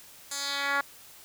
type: tone with band-pass filter sweep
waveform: 10% pulse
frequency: 281 Hz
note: C#4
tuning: 24 cents sharp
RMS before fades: -30 dBFS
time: 0.31-0.81 s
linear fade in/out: 5 ms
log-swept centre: 7800 to 1400 Hz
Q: 1.6
effects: white hiss -51 dBFS RMS until 1.24 s